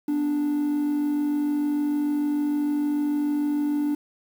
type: tone pair together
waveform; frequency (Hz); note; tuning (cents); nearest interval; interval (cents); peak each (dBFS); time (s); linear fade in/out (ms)
triangle; 247 / 293.7; B3 / D4; 0 / 0; minor third; 300; -31 / -19; 0.08-3.95; 5
effects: tanh soft clip ceiling -15 dBFS + 8-bit